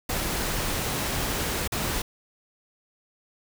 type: noise with dropouts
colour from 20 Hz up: pink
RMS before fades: -28 dBFS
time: 0.09-2.02 s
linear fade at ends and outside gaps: 5 ms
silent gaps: 1.677-1.72 s
effects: none